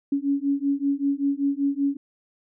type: beating tone pair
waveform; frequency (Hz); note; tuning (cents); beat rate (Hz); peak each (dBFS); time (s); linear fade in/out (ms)
sine; 277.6 / 282.8; C#4 / C#4; +3 / +35; 5.2; -24; 0.12-1.97; 5
effects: none